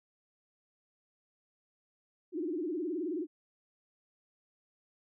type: tone with vibrato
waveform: sine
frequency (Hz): 331.4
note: E4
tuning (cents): +9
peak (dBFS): -32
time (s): 2.32-3.27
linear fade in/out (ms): 50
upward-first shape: sine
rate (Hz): 19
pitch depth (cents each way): 200
effects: none